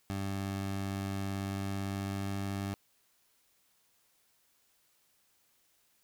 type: tone with pitch glide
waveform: 20% pulse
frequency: 97.9 to 98.64 Hz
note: G2 to G2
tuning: -2 to +11 cents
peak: -29 dBFS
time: 0.1-2.74 s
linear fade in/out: 0 ms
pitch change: +13 cents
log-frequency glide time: 1.33-2.52 s
effects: white hiss -71 dBFS RMS until 6.03 s